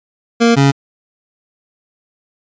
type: tone pair in turn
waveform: 25% pulse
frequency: 233.1 / 138.6 Hz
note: A#3 / C#3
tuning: 0 / 0 cents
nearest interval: major sixth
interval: 900 cents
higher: first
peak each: -4 dBFS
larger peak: neither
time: 0.4-0.56 / 0.56-0.72 s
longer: neither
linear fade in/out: 20 ms
effects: resampled to 16000 Hz